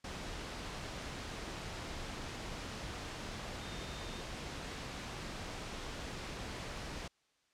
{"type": "tone in noise", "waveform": "sine", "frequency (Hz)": 3647, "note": "A#7", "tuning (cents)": -39, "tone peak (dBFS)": -54, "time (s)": [3.6, 4.22], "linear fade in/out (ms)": 5, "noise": "pink", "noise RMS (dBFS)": -43, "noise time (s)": [0.04, 7.08], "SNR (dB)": -14, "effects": ["white hiss -75 dBFS RMS until 7.53 s", "low-pass 6000 Hz 12 dB/octave"]}